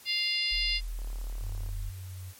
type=harmonic tone; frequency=698.5 Hz; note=F5; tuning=in tune; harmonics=3 / 4 / 5 / 6 / 7; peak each=-34 / -32 / -36 / -34 / -31 dBFS; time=0.05-0.81 s; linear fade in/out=50 ms
type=tone; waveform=sine; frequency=41.2 Hz; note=E1; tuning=in tune; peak=-32 dBFS; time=0.51-1.91 s; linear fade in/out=20 ms
type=click train; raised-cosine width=1 ms; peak=-38 dBFS; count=26; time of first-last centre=0.99-1.69 s; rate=35.7 Hz
type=tone with pitch glide; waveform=sine; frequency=94.6 to 92.44 Hz; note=F#2 to F#2; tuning=+39 to -1 cents; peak=-38 dBFS; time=1.39-2.34 s; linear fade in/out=50 ms; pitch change=-40 cents; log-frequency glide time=1.57-2.17 s
effects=white hiss -53 dBFS RMS until 2.39 s + MP3 64 kbps